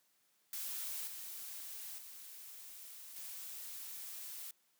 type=noise with level steps; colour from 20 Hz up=blue; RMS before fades=-42 / -47 / -52 / -47 dBFS; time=0.53-4.51 s; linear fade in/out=2 ms; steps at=1.07 / 1.98 / 3.16 s; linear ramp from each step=5 ms; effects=white hiss -75 dBFS RMS until 4.79 s + high-pass 150 Hz 12 dB/octave